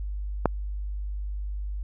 click, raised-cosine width 1 ms, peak -5 dBFS, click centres 0.457 s, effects added 50 Hz sine -29 dBFS peak until 1.83 s

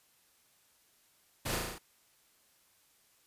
pink noise with echo, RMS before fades -36 dBFS, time 1.45-1.57 s, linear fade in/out 10 ms, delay 36 ms, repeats 6, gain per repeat -2 dB, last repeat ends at 1.786 s, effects white hiss -68 dBFS RMS until 3.26 s + resampled to 32000 Hz

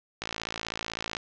click train, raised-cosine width 0.2 ms, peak -14 dBFS, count 54, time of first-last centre 0.22-1.168 s, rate 55.9 Hz, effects low-pass 6000 Hz 12 dB/octave

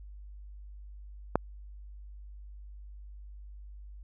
click, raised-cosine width 1 ms, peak -9 dBFS, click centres 1.356 s, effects added 50 Hz sine -44 dBFS peak until 4.03 s

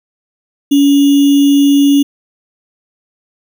sine tone with sample-and-hold, 282.3 Hz, C#4, 32 cents sharp, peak -5 dBFS, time 0.71-2.03 s, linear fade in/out 10 ms, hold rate 3150 Hz, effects none

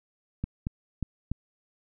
clicks, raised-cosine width 5 ms, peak -17 dBFS, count 4, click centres 0.44 / 0.669 / 1.027 / 1.316 s, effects none

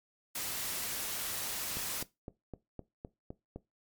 white noise, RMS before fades -37 dBFS, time 0.35-2.03 s, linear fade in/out 5 ms
click train, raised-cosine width 2 ms, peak -28 dBFS, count 8, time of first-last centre 1.77-3.56 s, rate 3.91 Hz
effects noise-tail reverb RT60 0.2 s tail -18 dB re dry + MP3 96 kbps

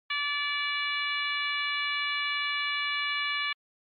harmonic tone, 579 Hz, D5, 25 cents flat, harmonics 2 / 3 / 4 / 5 / 6 / 7, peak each -35 / -34 / -31 / -35 / -37 / -40 dBFS, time 0.1-3.53 s, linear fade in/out 5 ms, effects MP3 32 kbps

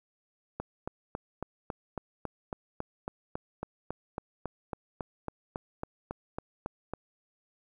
click train, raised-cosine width 1 ms, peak -20 dBFS, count 24, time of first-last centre 0.6-6.936 s, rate 3.63 Hz, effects 10-bit

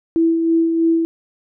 sine tone with tremolo, 329.6 Hz, E4, in tune, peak -11 dBFS, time 0.16-1.05 s, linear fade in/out 0 ms, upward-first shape sine, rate 3.1 Hz, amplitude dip 40%, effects none

